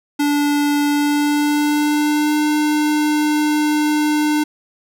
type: tone with pitch glide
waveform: square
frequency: 290.6 to 301 Hz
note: D4 to D4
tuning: -18 to +43 cents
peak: -15 dBFS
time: 0.19-4.44 s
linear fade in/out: 10 ms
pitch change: +61 cents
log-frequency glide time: 0.88-2.48 s
effects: none